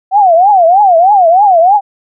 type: tone with vibrato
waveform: sine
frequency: 740 Hz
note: F#5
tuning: in tune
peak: -3 dBFS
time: 0.11-1.81 s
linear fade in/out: 50 ms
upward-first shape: triangle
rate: 3.2 Hz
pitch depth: 250 cents each way
effects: none